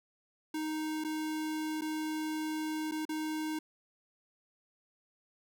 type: tone with dropouts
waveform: square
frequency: 311.1 Hz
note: D#4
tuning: in tune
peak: -34 dBFS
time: 0.54-3.59 s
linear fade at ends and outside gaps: 5 ms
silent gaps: 1.04-1.046 / 1.811-1.818 / 2.913-2.919 / 3.053-3.091 s
effects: none